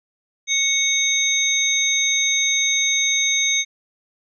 sine tone cluster, 2213 / 3718 / 6300 Hz, C#7 / A#7 / G8, -3 / -5 / +8 cents, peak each -21 dBFS, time 0.47-3.65 s, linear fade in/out 50 ms, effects none

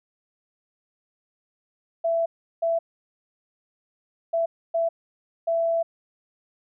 sine tone bursts at uneven times, 666 Hz, E5, 18 cents sharp, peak -20 dBFS, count 5, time 2.04-2.26 / 2.62-2.79 / 4.33-4.46 / 4.74-4.89 / 5.47-5.83 s, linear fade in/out 10 ms, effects none

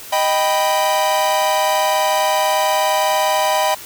45% pulse chord, Eb augmented, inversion none, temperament equal, 622.3 / 784 / 987.8 Hz, Eb5 / G5 / B5, 0 / 0 / 0 cents, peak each -19 dBFS, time 0.12-3.75 s, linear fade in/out 10 ms, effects white hiss -35 dBFS RMS until 3.85 s

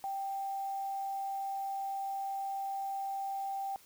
sine tone with quantisation, 784 Hz, G5, in tune, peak -34 dBFS, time 0.04-3.76 s, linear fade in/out 0 ms, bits 9, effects white hiss -60 dBFS RMS until 3.85 s

